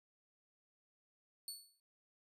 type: tone with exponential decay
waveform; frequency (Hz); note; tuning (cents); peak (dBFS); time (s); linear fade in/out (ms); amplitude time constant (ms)
20% pulse; 4435; C#8; 0; -35; 1.48-1.8; 1; 68
effects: resampled to 32000 Hz